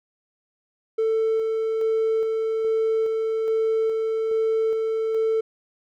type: tone with tremolo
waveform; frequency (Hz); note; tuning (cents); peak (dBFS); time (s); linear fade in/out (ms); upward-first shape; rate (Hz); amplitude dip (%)
triangle; 444.3; A4; +17; -16; 0.98-5.41; 10; square; 1.2; 30
effects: tanh soft clip ceiling -14 dBFS